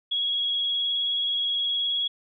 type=tone with vibrato; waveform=sine; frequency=3322 Hz; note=G#7; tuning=in tune; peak=-23 dBFS; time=0.11-2.08 s; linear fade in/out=10 ms; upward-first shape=triangle; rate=19 Hz; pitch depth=24 cents each way; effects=none